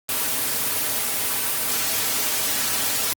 white noise with comb filter, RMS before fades -23 dBFS, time 0.09-3.13 s, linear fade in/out 0 ms, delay 5.6 ms, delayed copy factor -0.7, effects high-pass 100 Hz 12 dB/octave + Opus 24 kbps

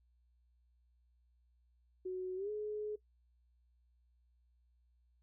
sine tone with pitch glide, 370 to 422.6 Hz, F#4 to G#4, 0 to +30 cents, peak -37 dBFS, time 2.05-2.96 s, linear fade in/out 10 ms, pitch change +230 cents, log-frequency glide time 2.36-2.5 s, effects noise-tail reverb RT60 0.1 s tail -19 dB re dry + added 60 Hz sine -69 dBFS peak until 5.22 s

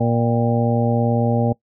harmonic tone with a mistuned harmonic, 117.8 Hz, A#2, 19 cents sharp, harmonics 1 / 2 / 3 / 4 / 5 / 6 / 7, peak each -19 / -20 / -31 / -24 / -24 / -35 / -26 dBFS, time 0-1.53 s, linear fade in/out 10 ms, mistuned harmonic 7, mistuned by -60 cents, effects noise-tail reverb RT60 0.1 s tail -21 dB re dry

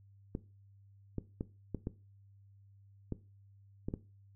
clicks, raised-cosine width 3 ms, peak -23 dBFS, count 8, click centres 0.351 / 1.183 / 1.409 / 1.747 / 1.871 / 3.123 / 3.885 / 3.939 s, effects noise-tail reverb RT60 0.3 s tail -17 dB re dry + added 99 Hz sine -58 dBFS peak until 4.35 s

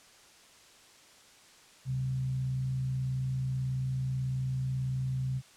sine tone with frequency modulation, 130.81 Hz, C3, in tune, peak -29 dBFS, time 1.85-5.42 s, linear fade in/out 50 ms, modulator 58.3 Hz, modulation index 0.26, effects white hiss -57 dBFS RMS until 5.56 s + low-pass 8000 Hz 12 dB/octave

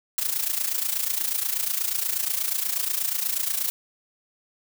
blue noise with amplitude modulation, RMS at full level -23 dBFS, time 0.18-3.7 s, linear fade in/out 0 ms, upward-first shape sine, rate 28.3 Hz, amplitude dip 75%, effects none

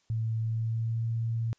sine tone with pitch glide, 112.1 to 114.46 Hz, A2 to A#2, +33 to -31 cents, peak -27 dBFS, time 0.1-1.53 s, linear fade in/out 0 ms, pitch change +36 cents, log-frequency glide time 0.44-1.03 s, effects white hiss -70 dBFS RMS until 1.58 s + resampled to 16000 Hz

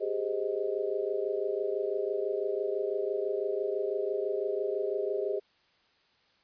sine chord, Ab major seventh, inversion third, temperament just, 389.3 / 415.3 / 519.1 / 623 Hz, G4 / Ab4 / C5 / Eb5, -12 / 0 / -14 / +2 cents, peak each -33 / -32 / -37 / -36 dBFS, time 0-5.4 s, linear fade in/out 20 ms, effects white hiss -67 dBFS RMS until 6.43 s + resampled to 11025 Hz

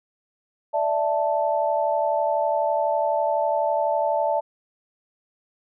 sine chord, D suspended second, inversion none, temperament equal, 587.3 / 659.3 / 880 Hz, D5 / E5 / A5, 0 / 0 / 0 cents, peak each -24 dBFS, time 0.73-4.41 s, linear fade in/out 20 ms, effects none

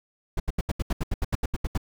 brown noise bursts, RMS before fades -24 dBFS, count 14, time 0.37-1.777 s, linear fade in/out 5 ms, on 29 ms, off 77 ms, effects none

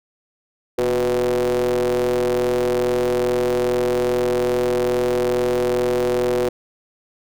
square ring-modulated tone, 64.6 Hz, C2, 21 cents flat, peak -15 dBFS, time 0.78-6.49 s, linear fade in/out 5 ms, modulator 431 Hz, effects none

